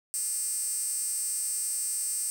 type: tone with high-pass filter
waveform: 10% pulse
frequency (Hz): 349.2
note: F4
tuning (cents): 0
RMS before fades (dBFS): -31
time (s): 0.14-2.3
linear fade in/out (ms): 0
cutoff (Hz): 8200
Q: 5.9
effects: none